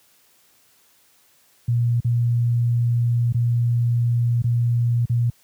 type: tone with dropouts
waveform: sine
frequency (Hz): 119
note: A#2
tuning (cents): +36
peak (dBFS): -16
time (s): 1.68-5.3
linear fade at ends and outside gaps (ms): 5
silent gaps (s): 2.003-2.046 / 3.324-3.344 / 4.42-4.441 / 5.055-5.096
effects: white hiss -58 dBFS RMS until 5.43 s + high-pass 60 Hz 12 dB/octave